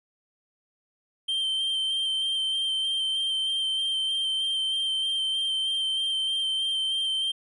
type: tone with vibrato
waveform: triangle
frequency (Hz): 3136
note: G7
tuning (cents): 0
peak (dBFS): -23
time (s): 1.28-7.32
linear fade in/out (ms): 10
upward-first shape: square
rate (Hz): 3.2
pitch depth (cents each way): 12
effects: resampled to 24000 Hz